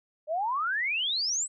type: exponential sweep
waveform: sine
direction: up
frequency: 587.3 to 8210 Hz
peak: -26 dBFS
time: 0.27-1.48 s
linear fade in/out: 50 ms
effects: none

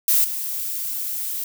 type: noise with level steps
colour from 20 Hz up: violet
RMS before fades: -17 / -27 dBFS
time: 0.08-1.44 s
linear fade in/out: 2 ms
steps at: 0.24 s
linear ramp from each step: 5 ms
effects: none

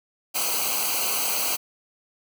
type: noise with comb filter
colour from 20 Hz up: white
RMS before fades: -25 dBFS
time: 0.34-1.57 s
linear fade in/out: 20 ms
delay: 0.56 ms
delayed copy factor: -0.9
effects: none

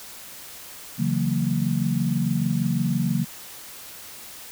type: chord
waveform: sine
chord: F# dominant seventh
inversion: second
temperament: equal with one note detuned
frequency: 138.59 / 164.81 / 185 / 230.1 Hz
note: C#3 / E3 / F#3 / A#3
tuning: 0 / 0 / 0 / -22 cents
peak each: -26 dBFS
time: 0.98-3.25 s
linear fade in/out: 20 ms
effects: white hiss -41 dBFS RMS until 4.51 s

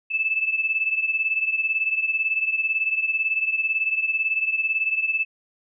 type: beating tone pair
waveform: sine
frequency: 2621 / 2639 Hz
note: E7 / E7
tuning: -11 / +1 cents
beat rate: 18 Hz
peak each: -22 / -26 dBFS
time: 0.1-5.25 s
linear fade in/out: 20 ms
effects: none

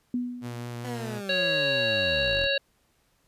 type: tone with exponential decay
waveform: sine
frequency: 245.7 Hz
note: B3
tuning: 9 cents flat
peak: -23 dBFS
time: 0.14-0.88 s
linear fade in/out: 2 ms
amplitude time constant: 160 ms
type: tone with vibrato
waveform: sawtooth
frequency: 120 Hz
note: B2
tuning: 49 cents flat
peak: -30 dBFS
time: 0.41-1.22 s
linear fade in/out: 50 ms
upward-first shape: sine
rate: 4.8 Hz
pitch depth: 13 cents each way
type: linear sweep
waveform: 20% pulse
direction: down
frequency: 251.5 to 34.65 Hz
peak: -29 dBFS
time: 0.84-2.47 s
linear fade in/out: 10 ms
type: harmonic tone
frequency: 554 Hz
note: C#5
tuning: 1 cent flat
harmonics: 1 / 3 / 5 / 7 / 8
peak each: -27 / -29 / -29 / -29 / -35 dBFS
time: 1.29-2.58 s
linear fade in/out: 5 ms
effects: pink hiss -68 dBFS RMS until 3.27 s + resampled to 32000 Hz

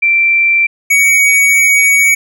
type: tone pair in turn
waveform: sine / square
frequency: 2349 / 2249 Hz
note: D7 / C#7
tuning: 0 / +24 cents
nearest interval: minor second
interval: 76 cents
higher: first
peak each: -7 dBFS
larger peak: neither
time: 0.02-0.67 / 0.9-2.15 s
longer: second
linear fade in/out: 10 ms
effects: none

